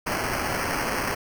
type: noise with sample-and-hold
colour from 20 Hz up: violet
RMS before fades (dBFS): -27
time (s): 0.06-1.15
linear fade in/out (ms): 10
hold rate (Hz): 3675
effects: none